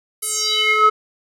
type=tone with band-pass filter sweep; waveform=square; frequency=430 Hz; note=A4; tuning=40 cents flat; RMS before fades=-17 dBFS; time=0.22-0.9 s; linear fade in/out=10 ms; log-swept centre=11000 to 1100 Hz; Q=4.6; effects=none